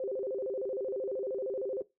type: tone with vibrato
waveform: sine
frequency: 452.5 Hz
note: A4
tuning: 48 cents sharp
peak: -32 dBFS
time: 0-1.82 s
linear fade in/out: 2 ms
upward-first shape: square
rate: 13 Hz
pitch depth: 250 cents each way
effects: noise-tail reverb RT60 0.2 s tail -18 dB re dry